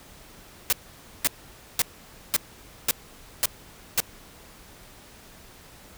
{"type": "noise bursts", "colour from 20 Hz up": "white", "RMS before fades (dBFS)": -21, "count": 7, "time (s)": [0.7, 4.002], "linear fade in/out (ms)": 0, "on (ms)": 26, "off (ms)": 520, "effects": ["pink hiss -49 dBFS RMS until 5.97 s"]}